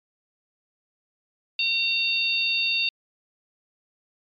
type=harmonic tone; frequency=912 Hz; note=A#5; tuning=38 cents flat; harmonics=3 / 4 / 5; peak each=-23 / -27 / -28 dBFS; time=1.59-2.89 s; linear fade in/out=2 ms; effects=MP3 96 kbps